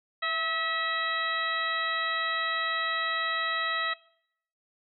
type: harmonic tone with a mistuned harmonic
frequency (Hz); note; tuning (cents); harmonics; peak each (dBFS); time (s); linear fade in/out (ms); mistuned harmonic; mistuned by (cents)
646; E5; -35; 1 / 2 / 3 / 4 / 5 / 6; -38 / -31 / -31 / -39 / -39 / -35; 0.22-3.94; 10; 1; +47
effects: noise-tail reverb RT60 0.7 s tail -21 dB re dry